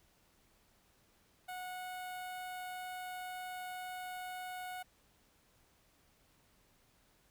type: tone with notch filter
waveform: sawtooth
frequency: 733 Hz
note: F#5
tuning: 16 cents flat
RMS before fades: -44 dBFS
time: 1.48-4.83 s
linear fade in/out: 10 ms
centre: 5600 Hz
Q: 1.2
effects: pink hiss -70 dBFS RMS until 7.3 s